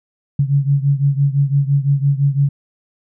sine beating tone pair, 138.59 / 144.49 Hz, C#3 / D3, 0 / -28 cents, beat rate 5.9 Hz, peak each -14 / -17 dBFS, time 0.39-2.49 s, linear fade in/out 5 ms, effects none

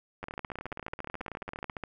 two click trains, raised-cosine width 0.5 ms, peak -24 / -21 dBFS, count 28 / 24, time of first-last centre 0.23-1.697 / 0.24-1.837 s, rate 18.4 / 14.4 Hz, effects none

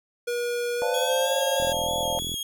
square tone with pitch glide, 480.5 to 542.5 Hz, B4 to C#5, -48 to -37 cents, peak -26 dBFS, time 0.27-1.73 s, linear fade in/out 10 ms, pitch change +211 cents, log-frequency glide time 0.76-1.35 s
sine chord, D minor seventh, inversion third, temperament equal, 523.3 / 587.3 / 698.5 / 880 Hz, C5 / D5 / F5 / A5, 0 / 0 / 0 / 0 cents, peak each -31 dBFS, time 0.82-2.19 s, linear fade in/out 0 ms
sawtooth tone with vibrato, 3308 Hz, G#7, 8 cents flat, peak -26 dBFS, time 0.94-2.43 s, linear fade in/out 2 ms, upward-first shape square, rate 3.2 Hz, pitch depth 23 cents each way
click train, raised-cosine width 3 ms, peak -24 dBFS, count 32, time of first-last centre 1.6-2.342 s, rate 41.8 Hz
effects none

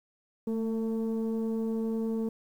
sine tone pair together, 222.3 / 450.5 Hz, A3 / A4, +18 / +41 cents, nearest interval octave, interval 1223 cents, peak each -27 / -31 dBFS, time 0.47-2.29 s, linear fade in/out 5 ms, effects tanh soft clip ceiling -25 dBFS + 10-bit

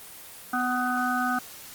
harmonic tone, 249.7 Hz, B3, 19 cents sharp, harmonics 1 / 3 / 5 / 6, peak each -29 / -29 / -29 / -29 dBFS, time 0.53-1.39 s, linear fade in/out 5 ms, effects white hiss -44 dBFS RMS until 1.74 s + Opus 24 kbps

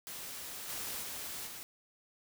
white noise with level steps, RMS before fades -44 / -40 / -42 / -46 dBFS, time 0.07-1.63 s, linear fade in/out 0 ms, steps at 0.68 / 1.01 / 1.46 s, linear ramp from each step 20 ms, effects none

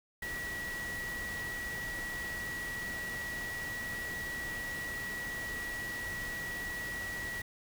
sine tone in noise, 1929 Hz, B6, 41 cents flat, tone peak -37 dBFS, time 0.22-7.42 s, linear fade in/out 5 ms, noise pink, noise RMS -44 dBFS, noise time 0.22-7.42 s, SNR +4 dB, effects none

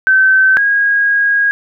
sine tone pair in turn, 1539 / 1639.6 Hz, G6 / G#6, -32 / -23 cents, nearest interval minor second, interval 109 cents, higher second, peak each -6 / -9 dBFS, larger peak first, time 0.07-0.57 / 0.57-1.51 s, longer second, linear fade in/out 0 ms, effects none

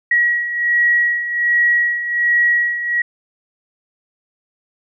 sine beating tone pair, 1911 / 1912.3 Hz, A#6 / A#6, +43 / +44 cents, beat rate 1.3 Hz, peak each -20 / -14 dBFS, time 0.11-3.02 s, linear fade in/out 5 ms, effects none

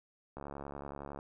click train, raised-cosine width 1 ms, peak -29 dBFS, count 59, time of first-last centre 0.37-1.189 s, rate 70.8 Hz, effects none

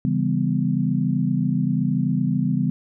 sine chord, C# half-diminished seventh, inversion none, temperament just, 138.59 / 166.31 / 199.57 / 249.5 Hz, C#3 / E3 / G3 / B3, 0 / +16 / +31 / +18 cents, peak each -24 dBFS, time 0.05-2.7 s, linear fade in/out 0 ms, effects none

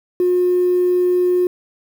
triangle tone, 359.5 Hz, F#4, 50 cents flat, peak -9 dBFS, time 0.2-1.47 s, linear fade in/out 2 ms, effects tanh soft clip ceiling -10 dBFS + 7-bit

